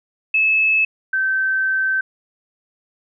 sine tone pair in turn, 2600 / 1546 Hz, E7 / G6, -24 / -24 cents, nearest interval major sixth, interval 900 cents, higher first, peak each -13 / -16 dBFS, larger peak first, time 0.34-0.85 / 1.13-2.01 s, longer second, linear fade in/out 5 ms, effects none

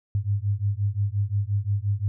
sine beating tone pair, 98.7 / 104.4 Hz, G2 / G#2, +12 / +10 cents, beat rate 5.7 Hz, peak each -25 / -25 dBFS, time 0.15-2.08 s, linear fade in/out 0 ms, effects none

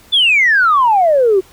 sine exponential sweep, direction down, 3552 to 363.6 Hz, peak -7 dBFS, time 0.12-1.41 s, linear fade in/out 20 ms, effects tanh soft clip ceiling -3 dBFS + pink hiss -45 dBFS RMS until 1.52 s

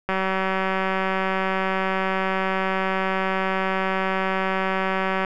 click train, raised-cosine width 0.5 ms, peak -9 dBFS, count 981, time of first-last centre 0.09-5.248 s, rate 190 Hz, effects none

